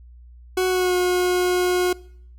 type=tone with pitch glide; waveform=40% pulse; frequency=370 to 360.9 Hz; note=F#4 to F#4; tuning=0 to -43 cents; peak=-17 dBFS; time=0.57-1.93 s; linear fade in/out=5 ms; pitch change=-43 cents; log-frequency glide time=0.68-0.95 s; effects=noise-tail reverb RT60 0.6 s tail -22 dB re dry + added 60 Hz sine -42 dBFS peak until 2.38 s